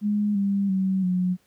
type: tone with pitch steps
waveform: sine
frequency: 207.7 / 198.66 / 190.02 / 181.76 Hz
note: G#3 / G3 / F#3 / F#3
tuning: 0 / +23 / +46 / -31 cents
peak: -20 dBFS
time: 0.01-1.37 s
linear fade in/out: 50 ms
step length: 340 ms
effects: pink hiss -64 dBFS RMS until 1.46 s + high-pass 80 Hz 12 dB/octave